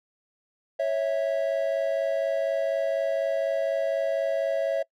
triangle tone pair together, 551.9 / 656 Hz, C#5 / E5, -8 / -9 cents, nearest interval minor third, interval 299 cents, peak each -24 dBFS, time 0.79-4.83 s, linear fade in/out 10 ms, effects noise-tail reverb RT60 0.1 s tail -24 dB re dry

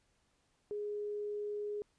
sine tone, 415.3 Hz, G#4, in tune, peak -36 dBFS, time 0.71-1.82 s, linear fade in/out 0 ms, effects pink hiss -75 dBFS RMS until 1.98 s + resampled to 22050 Hz

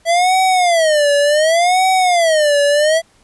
square tone with vibrato, 658 Hz, E5, 3 cents flat, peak -11 dBFS, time 0.05-3.02 s, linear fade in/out 50 ms, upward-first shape sine, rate 0.68 Hz, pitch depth 240 cents each way, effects pink hiss -53 dBFS RMS until 3.23 s + resampled to 24000 Hz

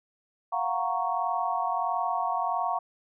sine chord, Gb major seventh, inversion third, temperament equal, 698.5 / 740 / 932.3 / 1108.7 Hz, F5 / Gb5 / Bb5 / Db6, 0 / 0 / 0 / 0 cents, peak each -31 dBFS, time 0.52-2.79 s, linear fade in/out 10 ms, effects none

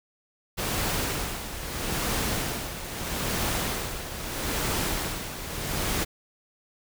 pink noise with tremolo, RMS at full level -27 dBFS, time 0.57-6.05 s, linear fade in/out 20 ms, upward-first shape sine, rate 0.78 Hz, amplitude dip 65%, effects none

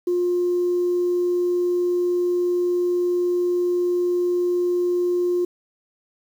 sine tone, 354.6 Hz, F4, 26 cents sharp, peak -17 dBFS, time 0.07-5.45 s, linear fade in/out 5 ms, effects tanh soft clip ceiling -14 dBFS + 8-bit

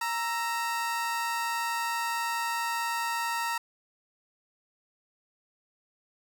30% pulse tone pair together, 932.3 / 1327.6 Hz, A#5 / E6, 0 / +12 cents, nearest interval tritone, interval 612 cents, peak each -27 / -32 dBFS, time 0.01-3.58 s, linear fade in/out 5 ms, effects none

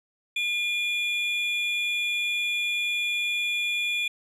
triangle tone pair together, 2417 / 3438 Hz, D7 / A7, +49 / -41 cents, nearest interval tritone, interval 610 cents, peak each -24 / -29 dBFS, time 0.36-4.08 s, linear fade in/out 5 ms, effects resampled to 32000 Hz

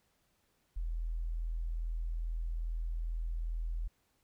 sine tone, 41.2 Hz, E1, in tune, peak -33 dBFS, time 0.76-3.88 s, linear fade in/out 10 ms, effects pink hiss -75 dBFS RMS until 4.23 s

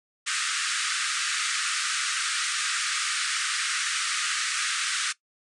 pink band-pass noise, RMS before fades -28 dBFS, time 0.26-5.13 s, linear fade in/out 20 ms, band 1200 to 9600 Hz, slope 96 dB/octave, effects noise-tail reverb RT60 0.1 s tail -18 dB re dry

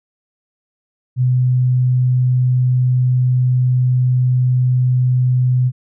sine tone, 126.3 Hz, B2, 39 cents sharp, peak -11 dBFS, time 1.16-5.72 s, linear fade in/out 50 ms, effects none

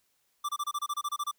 square tone bursts, 1174.7 Hz, D6, in tune, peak -30 dBFS, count 12, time 0.44-1.314 s, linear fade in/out 10 ms, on 49 ms, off 26 ms, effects white hiss -73 dBFS RMS until 1.38 s

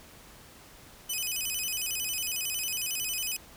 10% pulse tone with vibrato, 2750 Hz, F7, 27 cents flat, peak -22 dBFS, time 1.09-3.37 s, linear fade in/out 10 ms, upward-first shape square, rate 11 Hz, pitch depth 150 cents each way, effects pink hiss -52 dBFS RMS until 3.56 s

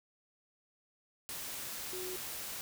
sine tone in noise, 367.1 Hz, F#4, 14 cents flat, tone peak -41 dBFS, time 1.93-2.16 s, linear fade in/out 0 ms, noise white, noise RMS -42 dBFS, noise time 1.29-2.61 s, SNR -2 dB, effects none

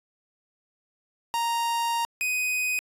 45% pulse tone pair in turn, 932.3 / 2500 Hz, A#5 / D#7, 0 / +8 cents, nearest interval octave + perfect fourth, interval 1708 cents, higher second, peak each -24 dBFS, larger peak neither, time 1.34-2.05 / 2.21-2.79 s, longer first, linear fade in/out 0 ms, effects resampled to 32000 Hz

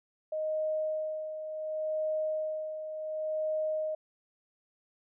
sine tone with tremolo, 622.3 Hz, D#5, in tune, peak -28 dBFS, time 0.32-3.95 s, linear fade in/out 5 ms, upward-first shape sine, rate 0.69 Hz, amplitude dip 60%, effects none

